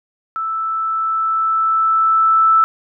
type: tone with level ramp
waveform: sine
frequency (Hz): 1318.5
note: E6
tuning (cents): 0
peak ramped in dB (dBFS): -19 to -8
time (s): 0.36-2.64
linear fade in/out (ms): 0
effects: none